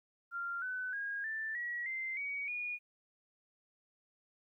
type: tone with pitch steps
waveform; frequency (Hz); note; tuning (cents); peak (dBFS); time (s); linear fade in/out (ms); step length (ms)
sine; 1389 / 1506 / 1632.8 / 1770.4 / 1919.5 / 2081 / 2256 / 2446; F6 / F#6 / G#6 / A6 / B6 / C7 / C#7 / D#7; -10 / +30 / -30 / +10 / -50 / -10 / +30 / -30; -36; 0.31-2.79; 50; 310
effects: 13-bit